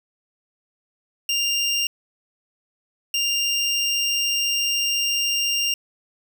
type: tone bursts at uneven times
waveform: 25% pulse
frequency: 2794 Hz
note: F7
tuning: in tune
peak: -16 dBFS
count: 2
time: 1.29-1.87 / 3.14-5.74 s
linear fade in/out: 2 ms
effects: none